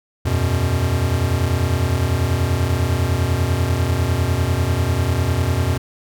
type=chord; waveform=square; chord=E suspended second; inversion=none; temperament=equal; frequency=82.41 / 92.5 / 123.47 Hz; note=E2 / F#2 / B2; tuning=0 / 0 / 0 cents; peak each=-22 / -21 / -22 dBFS; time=0.25-5.78 s; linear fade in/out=10 ms; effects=none